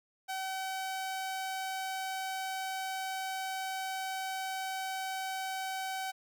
sawtooth tone, 762 Hz, G5, 49 cents flat, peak -31 dBFS, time 0.28-6.12 s, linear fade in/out 20 ms, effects none

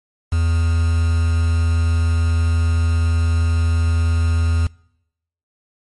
triangle tone with quantisation, 83 Hz, E2, 12 cents sharp, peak -12 dBFS, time 0.32-4.67 s, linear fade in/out 5 ms, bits 5, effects noise-tail reverb RT60 0.8 s tail -24 dB re dry + MP3 48 kbps

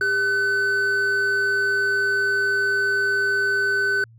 triangle tone pair together, 400.7 / 1511.9 Hz, G4 / F#6, +38 / +37 cents, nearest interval octave + major seventh, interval 2299 cents, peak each -26 / -17 dBFS, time 0.01-4.04 s, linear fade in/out 2 ms, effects added 114 Hz sine -46 dBFS peak until 4.18 s

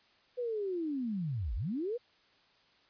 sine linear two-way sweep, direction down then up, 504 to 43.65 to 504 Hz, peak -32 dBFS, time 0.37-1.98 s, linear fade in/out 20 ms, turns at 1.55 s, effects white hiss -66 dBFS RMS until 2.89 s + resampled to 11025 Hz

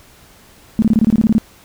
sine tone bursts, 220.3 Hz, A3, 2 cents sharp, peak -8 dBFS, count 11, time 0.79-1.382 s, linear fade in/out 0 ms, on 32 ms, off 24 ms, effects pink hiss -46 dBFS RMS until 1.64 s

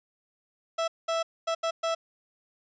30% pulse tone bursts at uneven times, 659.3 Hz, E5, in tune, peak -23 dBFS, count 5, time 0.78-0.88 / 1.08-1.23 / 1.47-1.55 / 1.63-1.71 / 1.83-1.95 s, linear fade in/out 10 ms, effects resampled to 16000 Hz

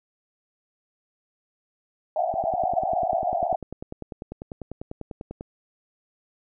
white band-pass noise, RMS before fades -25 dBFS, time 2.16-3.56 s, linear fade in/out 2 ms, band 650 to 760 Hz, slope 96 dB/octave
click train, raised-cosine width 2 ms, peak -21 dBFS, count 32, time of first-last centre 2.34-5.409 s, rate 10.1 Hz
effects none

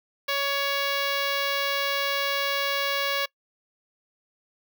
5% pulse tone with notch filter, 560 Hz, C#5, 18 cents sharp, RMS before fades -26 dBFS, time 0.28-3.26 s, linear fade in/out 10 ms, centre 7500 Hz, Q 0.54, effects noise-tail reverb RT60 0.1 s tail -23 dB re dry

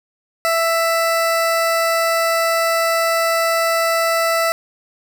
20% pulse tone, 662 Hz, E5, 7 cents sharp, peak -10 dBFS, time 0.45-4.52 s, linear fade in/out 0 ms, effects none

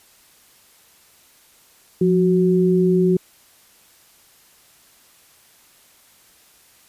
sine tone pair together, 177.05 / 370 Hz, F3 / F#4, +24 / 0 cents, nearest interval octave + minor second, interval 1276 cents, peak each -16 dBFS, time 2.01-3.17 s, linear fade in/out 5 ms, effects white hiss -53 dBFS RMS until 6.88 s + resampled to 32000 Hz

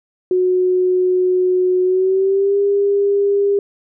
sine tone with pitch glide, 366.3 to 401.8 Hz, F#4 to G4, -17 to +43 cents, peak -12 dBFS, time 0.31-3.59 s, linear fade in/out 2 ms, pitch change +160 cents, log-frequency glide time 1.83-2.57 s, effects none

